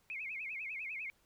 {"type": "tone with vibrato", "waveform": "sine", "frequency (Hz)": 2346, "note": "D7", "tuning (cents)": -2, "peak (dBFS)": -39, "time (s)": [0.1, 1.1], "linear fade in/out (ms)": 0, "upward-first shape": "sine", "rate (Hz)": 10, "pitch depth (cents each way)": 190, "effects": ["pink hiss -72 dBFS RMS until 1.25 s"]}